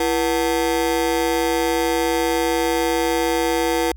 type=ring-modulated tone; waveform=30% pulse; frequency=408.9 Hz; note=G#4; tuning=27 cents flat; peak=-12 dBFS; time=0-3.92 s; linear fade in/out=5 ms; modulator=73.5 Hz; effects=added 60 Hz sine -35 dBFS peak until 3.96 s